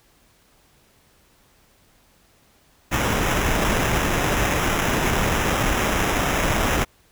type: noise with sample-and-hold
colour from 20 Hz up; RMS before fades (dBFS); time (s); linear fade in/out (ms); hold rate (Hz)
pink; -21; 2.91-6.85; 20; 4410
effects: pink hiss -58 dBFS RMS until 7.11 s